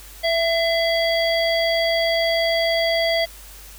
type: harmonic tone with a mistuned harmonic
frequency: 664 Hz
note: E5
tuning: 12 cents sharp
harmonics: 1 / 3 / 5 / 7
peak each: -19 / -24 / -26 / -27 dBFS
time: 0.23-3.26 s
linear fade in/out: 20 ms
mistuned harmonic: 3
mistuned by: +27 cents
effects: added 49 Hz sine -42 dBFS peak until 3.78 s + white hiss -43 dBFS RMS until 3.78 s